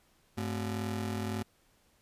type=ring-modulated tone; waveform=30% pulse; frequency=158.3 Hz; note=D#3; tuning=30 cents sharp; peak=-27 dBFS; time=0.37-1.43 s; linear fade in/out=10 ms; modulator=58.3 Hz; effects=pink hiss -68 dBFS RMS until 2.01 s + resampled to 32000 Hz